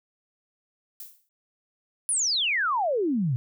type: noise with exponential decay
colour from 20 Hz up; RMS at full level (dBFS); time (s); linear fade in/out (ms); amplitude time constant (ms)
violet; -37; 1-1.29; 1; 61
type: exponential sweep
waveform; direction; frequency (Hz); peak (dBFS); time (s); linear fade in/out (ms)
sine; down; 10530 to 116.54; -22; 2.09-3.36; 0
effects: none